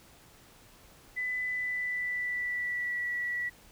sine tone with pitch glide, 2000 to 1945.3 Hz, B6 to B6, +21 to -27 cents, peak -30 dBFS, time 1.16-3.5 s, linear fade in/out 20 ms, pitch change -48 cents, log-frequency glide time 1.46-3.1 s, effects pink hiss -57 dBFS RMS until 3.71 s

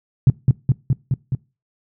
sine tone with echo, 130.5 Hz, C3, 4 cents flat, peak -6 dBFS, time 0.27-0.3 s, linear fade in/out 2 ms, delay 210 ms, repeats 5, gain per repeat -2 dB, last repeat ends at 1.35 s, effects noise-tail reverb RT60 0.3 s tail -23 dB re dry

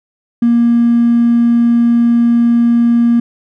triangle tone with hard clipping, 235.6 Hz, A#3, 19 cents sharp, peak -7 dBFS, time 0.42-3.2 s, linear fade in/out 5 ms, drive 3 dB, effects none

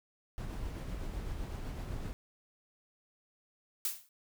brown noise with tremolo, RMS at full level -38 dBFS, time 0.38-2.13 s, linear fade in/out 0 ms, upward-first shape triangle, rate 7.9 Hz, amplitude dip 30%
blue noise with exponential decay, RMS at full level -30 dBFS, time 3.85-4.09 s, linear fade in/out 1 ms, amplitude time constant 51 ms
effects none

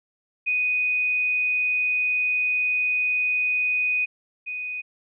sine tone pair in turn, 2489 / 2489 Hz, D#7 / D#7, 0 / 0 cents, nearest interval unison, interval 0 cents, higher neither, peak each -20 / -28 dBFS, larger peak first, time 0.46-4.06 / 4.46-4.82 s, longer first, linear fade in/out 20 ms, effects none

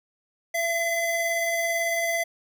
square tone pair together, 672 / 2034 Hz, E5 / C7, +33 / -50 cents, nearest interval octave + perfect fifth, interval 1917 cents, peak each -27 dBFS, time 0.54-2.24 s, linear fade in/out 10 ms, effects none

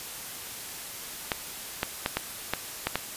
clicks, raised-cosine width 0.3 ms, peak -9 dBFS, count 7, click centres 1.318 / 1.831 / 2.061 / 2.17 / 2.536 / 2.87 / 2.956 s, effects white hiss -39 dBFS RMS until 3.16 s + resampled to 32000 Hz

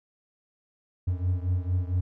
triangle beating tone pair, 88.9 / 93.3 Hz, F2 / F#2, +31 / +15 cents, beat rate 4.4 Hz, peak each -24 / -27 dBFS, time 1.07-2.01 s, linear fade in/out 10 ms, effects none

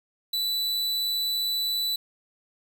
45% pulse tone, 3971 Hz, B7, 9 cents sharp, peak -25 dBFS, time 0.33-1.96 s, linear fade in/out 5 ms, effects 9-bit

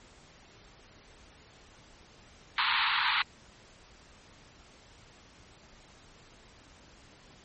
pink band-pass noise, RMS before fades -28 dBFS, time 2.58-3.22 s, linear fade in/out 2 ms, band 870 to 4300 Hz, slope 96 dB/octave, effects pink hiss -56 dBFS RMS until 7.44 s + MP3 32 kbps

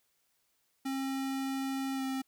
square tone with pitch glide, 268.7 to 265.2 Hz, C4 to C4, +46 to +23 cents, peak -33 dBFS, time 0.85-2.22 s, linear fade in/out 10 ms, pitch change -23 cents, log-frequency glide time 1.94-2.03 s, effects white hiss -75 dBFS RMS until 2.27 s

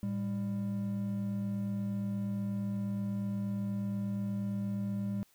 triangle tone pair together, 110.59 / 199 Hz, A2 / G3, +9 / +26 cents, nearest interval minor seventh, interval 1017 cents, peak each -36 / -31 dBFS, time 0.03-5.23 s, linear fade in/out 0 ms, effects white hiss -67 dBFS RMS until 5.34 s

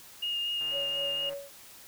sine tone with vibrato, 2841 Hz, F7, 29 cents sharp, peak -29 dBFS, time 0.22-1.3 s, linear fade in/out 10 ms, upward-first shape sine, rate 4.2 Hz, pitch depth 12 cents each way
click train, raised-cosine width 0.5 ms, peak -35 dBFS, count 112, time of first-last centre 0.61-1.335 s, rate 153 Hz
sine tone with tremolo, 561 Hz, C#5, 21 cents sharp, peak -34 dBFS, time 0.71-1.5 s, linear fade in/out 50 ms, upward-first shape sine, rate 3.7 Hz, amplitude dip 70%
effects white hiss -51 dBFS RMS until 1.87 s

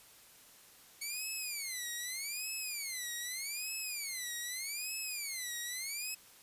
10% pulse tone with vibrato, 2217 Hz, C#7, in tune, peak -29 dBFS, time 1.01-6.15 s, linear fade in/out 10 ms, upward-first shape sine, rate 0.82 Hz, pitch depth 270 cents each way, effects white hiss -59 dBFS RMS until 6.42 s + resampled to 32000 Hz

